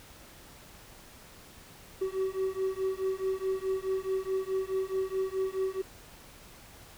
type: beating tone pair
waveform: triangle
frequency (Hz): 378.3 / 383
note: F#4 / G4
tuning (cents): +38 / -40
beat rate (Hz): 4.7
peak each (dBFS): -30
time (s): 2.01-5.82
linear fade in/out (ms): 10
effects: pink hiss -52 dBFS RMS until 6.97 s